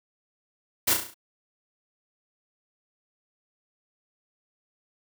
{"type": "noise with echo", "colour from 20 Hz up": "white", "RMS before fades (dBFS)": -22, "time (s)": [0.87, 0.94], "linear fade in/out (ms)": 10, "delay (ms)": 34, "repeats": 6, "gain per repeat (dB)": -5, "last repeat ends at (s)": 1.144, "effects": []}